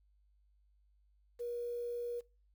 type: tone with quantisation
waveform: sine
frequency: 478.8 Hz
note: A#4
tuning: 46 cents sharp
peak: -37 dBFS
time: 1.39-2.21 s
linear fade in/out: 20 ms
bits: 10
effects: noise-tail reverb RT60 0.3 s tail -21 dB re dry + added 50 Hz sine -67 dBFS peak until 2.54 s